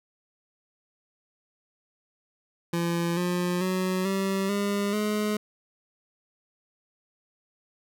25% pulse tone with pitch steps, 170.4 / 177.84 / 185.61 / 193.71 / 202.2 / 211 Hz, F3 / F3 / F#3 / G3 / G#3 / G#3, -42 / +32 / +6 / -20 / -46 / +28 cents, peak -21 dBFS, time 2.73-5.37 s, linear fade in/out 5 ms, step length 440 ms, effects none

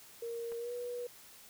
sine tone with pitch glide, 466.2 to 486 Hz, A#4 to B4, 0 to -28 cents, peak -37 dBFS, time 0.22-1.07 s, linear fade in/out 5 ms, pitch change +72 cents, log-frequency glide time 0.58-0.72 s
clicks, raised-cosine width 0.5 ms, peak -38 dBFS, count 2, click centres 0.518 / 0.523 s
effects white hiss -56 dBFS RMS until 1.49 s

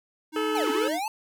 square tone with vibrato, 310.4 Hz, D#4, 4 cents flat, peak -30 dBFS, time 0.32-1 s, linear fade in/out 50 ms, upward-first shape sine, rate 2.5 Hz, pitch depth 19 cents each way
harmonic tone, 431.5 Hz, A4, 34 cents flat, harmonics 1 / 2 / 3 / 4 / 5 / 6 / 7, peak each -27 / -38 / -32 / -40 / -45 / -42 / -38 dBFS, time 0.36-0.88 s, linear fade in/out 2 ms
square linear two-way sweep, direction down then up, 899 to 261.6 to 899 Hz, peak -28 dBFS, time 0.55-1.08 s, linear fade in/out 2 ms, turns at 0.7 s
effects none

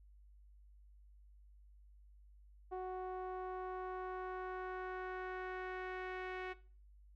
sawtooth tone with low-pass filter sweep, 370 Hz, F#4, in tune, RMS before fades -43 dBFS, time 2.71-6.54 s, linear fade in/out 20 ms, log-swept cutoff 840 to 2200 Hz, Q 1.9, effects noise-tail reverb RT60 0.4 s tail -18 dB re dry + added 50 Hz sine -59 dBFS peak until 7.15 s

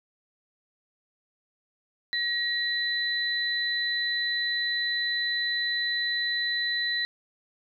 sine tone pair together, 1900 / 4000 Hz, A#6 / B7, +33 / +21 cents, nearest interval octave + minor second, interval 1288 cents, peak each -28 dBFS, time 2.13-7.05 s, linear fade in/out 0 ms, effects none

